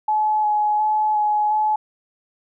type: tone with vibrato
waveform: sine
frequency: 849 Hz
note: G#5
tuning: 38 cents sharp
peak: -16 dBFS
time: 0.08-1.76 s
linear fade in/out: 5 ms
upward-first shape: square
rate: 1.4 Hz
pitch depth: 13 cents each way
effects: none